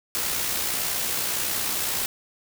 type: noise with amplitude modulation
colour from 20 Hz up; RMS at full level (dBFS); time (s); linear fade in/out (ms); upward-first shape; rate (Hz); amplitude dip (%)
white; -25; 0.15-2.06; 0; sine; 61.7; 35
effects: none